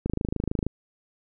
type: click train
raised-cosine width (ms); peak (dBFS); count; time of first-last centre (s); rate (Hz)
3; -13; 17; 0.06-0.666; 26.4
effects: none